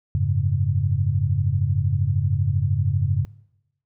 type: chord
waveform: sine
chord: F# suspended second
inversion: none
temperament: equal with one note detuned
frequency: 91.01 / 103.83 / 138.59 Hz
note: F#2 / G#2 / C#3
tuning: -28 / 0 / 0 cents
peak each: -23 dBFS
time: 0.15-3.25 s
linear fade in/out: 0 ms
effects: noise-tail reverb RT60 0.9 s tail -22 dB re dry